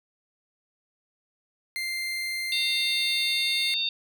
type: tone with pitch glide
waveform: 30% pulse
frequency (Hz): 2093 to 2132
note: C7 to C7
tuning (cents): 0 to +32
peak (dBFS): -26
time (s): 1.76-3.74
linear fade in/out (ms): 0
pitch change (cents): +32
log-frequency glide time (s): 2.5-3.6
type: harmonic tone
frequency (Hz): 910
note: A#5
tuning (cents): -42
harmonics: 3 / 4 / 5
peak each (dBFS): -32 / -26 / -32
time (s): 2.52-3.89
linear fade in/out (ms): 2
effects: none